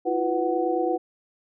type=tone cluster; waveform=sine; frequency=328.2 / 357.3 / 494.1 / 744 Hz; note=E4 / F4 / B4 / F#5; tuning=-8 / +40 / +1 / +9 cents; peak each=-27 dBFS; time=0.05-0.98 s; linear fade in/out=20 ms; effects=none